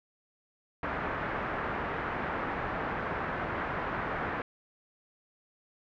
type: low-pass noise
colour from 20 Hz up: white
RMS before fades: -34 dBFS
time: 0.83-4.42 s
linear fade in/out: 2 ms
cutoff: 1700 Hz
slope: 24 dB/octave
effects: none